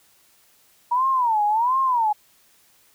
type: tone with vibrato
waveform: sine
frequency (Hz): 941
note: A#5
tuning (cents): +16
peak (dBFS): -17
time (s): 0.91-2.13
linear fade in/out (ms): 10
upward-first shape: sine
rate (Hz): 1.4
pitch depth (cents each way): 220
effects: white hiss -58 dBFS RMS until 2.94 s